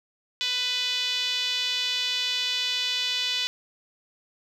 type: tone with band-pass filter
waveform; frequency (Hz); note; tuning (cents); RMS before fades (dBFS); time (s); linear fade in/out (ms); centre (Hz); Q
5% pulse; 497.1; B4; +11; -27; 0.41-3.47; 0; 3400; 2.6
effects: none